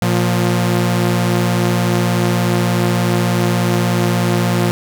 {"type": "tone pair together", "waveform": "sawtooth", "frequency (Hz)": [116.54, 176.49], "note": ["A#2", "F3"], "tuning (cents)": [0, 18], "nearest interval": "perfect fifth", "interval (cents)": 718, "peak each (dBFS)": -12, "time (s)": [0.02, 4.71], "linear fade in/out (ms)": 0, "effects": []}